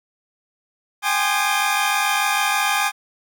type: chord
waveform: 20% pulse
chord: Ab major seventh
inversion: third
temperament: equal with one note detuned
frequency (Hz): 784 / 830.6 / 1046.5 / 1213.3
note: G5 / Ab5 / C6 / Eb6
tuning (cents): 0 / 0 / 0 / -44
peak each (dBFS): -19 / -17 / -22 / -18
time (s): 1.02-2.92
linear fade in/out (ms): 50
effects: none